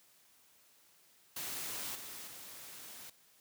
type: noise with level steps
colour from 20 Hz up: white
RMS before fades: -41 / -47 / -50 dBFS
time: 1.36-3.1 s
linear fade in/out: 5 ms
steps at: 1.95 / 2.27 s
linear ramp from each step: 5 ms
effects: white hiss -66 dBFS RMS until 3.4 s + high-pass 80 Hz 12 dB/octave